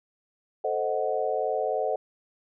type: chord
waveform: sine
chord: A diminished seventh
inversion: none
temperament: equal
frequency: 440 / 523.3 / 622.3 / 740 Hz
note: A4 / C5 / Eb5 / Gb5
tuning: 0 / 0 / 0 / 0 cents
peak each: -30 dBFS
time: 0.64-1.96 s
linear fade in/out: 5 ms
effects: none